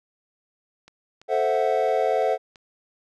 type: click train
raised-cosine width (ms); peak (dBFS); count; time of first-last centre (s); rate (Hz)
0.2; -30; 6; 0.88-2.558; 2.98
type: chord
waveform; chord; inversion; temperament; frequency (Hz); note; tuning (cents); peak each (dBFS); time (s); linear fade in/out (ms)
triangle; F# half-diminished seventh; first; equal; 440 / 523.3 / 659.3 / 740; A4 / C5 / E5 / F#5; 0 / 0 / 0 / 0; -23; 1.28-2.38; 50
effects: none